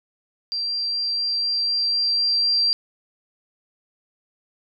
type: tone with level ramp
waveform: sine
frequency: 4724 Hz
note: D8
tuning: 9 cents sharp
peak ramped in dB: -23 to -16 dBFS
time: 0.52-2.73 s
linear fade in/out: 0 ms
effects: none